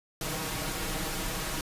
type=noise with comb filter; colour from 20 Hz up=pink; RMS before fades=-33 dBFS; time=0.21-1.61 s; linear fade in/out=2 ms; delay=6.3 ms; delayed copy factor=+0.85; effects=resampled to 32000 Hz